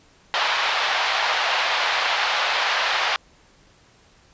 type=band-pass noise; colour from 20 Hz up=pink; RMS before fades=-22 dBFS; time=0.34-3.16 s; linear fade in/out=0 ms; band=710 to 4300 Hz; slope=24 dB/octave; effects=pink hiss -55 dBFS RMS until 4.33 s + resampled to 16000 Hz